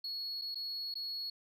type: tone with dropouts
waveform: sine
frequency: 4347 Hz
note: C#8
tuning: 35 cents flat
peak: -35 dBFS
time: 0.04-1.3 s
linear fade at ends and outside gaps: 5 ms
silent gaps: 0.414-0.418 / 0.546-0.555 / 0.941-0.954 s
effects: tanh soft clip ceiling -35 dBFS